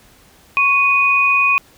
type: tone pair together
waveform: sine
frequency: 1102.6 / 2482 Hz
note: C#6 / D#7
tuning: -10 / -5 cents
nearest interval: octave + major second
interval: 1405 cents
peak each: -17 / -12 dBFS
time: 0.57-1.58 s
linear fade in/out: 0 ms
effects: pink hiss -49 dBFS RMS until 1.77 s